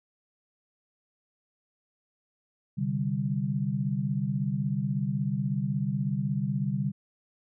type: chord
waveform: sine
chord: C suspended second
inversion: none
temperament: just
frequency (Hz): 130.81 / 147.16 / 196.22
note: C3 / D3 / G3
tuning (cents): 0 / +4 / +2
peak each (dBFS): -31 / -30 / -30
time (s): 2.77-6.92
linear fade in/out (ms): 20
effects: none